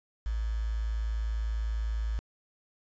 sine tone with quantisation, 55 Hz, A1, in tune, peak -28 dBFS, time 0.26-2.19 s, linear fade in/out 0 ms, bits 8, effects resampled to 16000 Hz

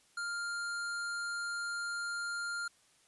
square tone, 1400 Hz, F6, 4 cents sharp, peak -36 dBFS, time 0.17-2.68 s, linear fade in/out 5 ms, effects white hiss -67 dBFS RMS until 3.07 s + resampled to 24000 Hz

